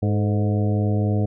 harmonic tone with a mistuned harmonic, 103.83 Hz, G#2, in tune, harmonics 1 / 2 / 3 / 4 / 5 / 6 / 7, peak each -19 / -25 / -29 / -31 / -33 / -35 / -36 dBFS, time 0.02-1.26 s, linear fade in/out 10 ms, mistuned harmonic 4, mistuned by +68 cents, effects none

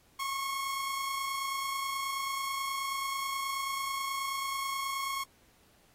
sawtooth tone pair together, 1088.7 / 1118 Hz, C#6 / C#6, -32 / +14 cents, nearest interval unison, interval 46 cents, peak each -29 / -38 dBFS, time 0.19-5.24 s, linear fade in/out 10 ms, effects pink hiss -65 dBFS RMS until 5.94 s + AAC 48 kbps

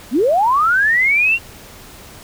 sine linear sweep, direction up, 204.3 to 2794 Hz, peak -11 dBFS, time 0.11-1.39 s, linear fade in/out 50 ms, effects pink hiss -39 dBFS RMS until 2.23 s

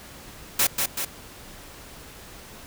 white noise with echo, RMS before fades -20 dBFS, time 0.59-0.67 s, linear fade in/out 5 ms, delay 190 ms, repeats 2, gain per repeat -4 dB, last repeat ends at 1.05 s, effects pink hiss -44 dBFS RMS until 2.66 s

